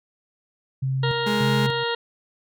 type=tone with tremolo; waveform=sine; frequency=132.9 Hz; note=C3; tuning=27 cents sharp; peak=-21 dBFS; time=0.82-1.84 s; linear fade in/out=10 ms; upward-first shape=square; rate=1.7 Hz; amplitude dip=75%
type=harmonic tone; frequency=468.4 Hz; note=A#4; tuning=8 cents sharp; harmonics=1 / 2 / 3 / 4 / 6 / 7 / 8 / 9; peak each=-26 / -29 / -31 / -32 / -34 / -34 / -35 / -36 dBFS; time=1.03-1.95 s; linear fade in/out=5 ms
type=tone; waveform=35% pulse; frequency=209.3 Hz; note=G#3; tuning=14 cents sharp; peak=-21 dBFS; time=1.26-1.67 s; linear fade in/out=10 ms
effects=none